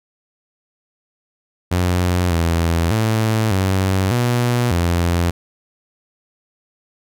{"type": "tone with pitch steps", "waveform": "sawtooth", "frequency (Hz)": [89.5, 83.7, 110.4, 95.2, 121.3, 86.1], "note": ["F2", "E2", "A2", "F#2", "B2", "F2"], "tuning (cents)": [43, 27, 6, 50, -31, -24], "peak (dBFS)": -11, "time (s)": [1.71, 5.31], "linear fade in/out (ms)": 10, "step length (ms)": 600, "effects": []}